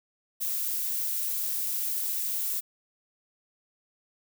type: noise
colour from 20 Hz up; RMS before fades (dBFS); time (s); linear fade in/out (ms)
violet; -30; 0.4-2.61; 20
effects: none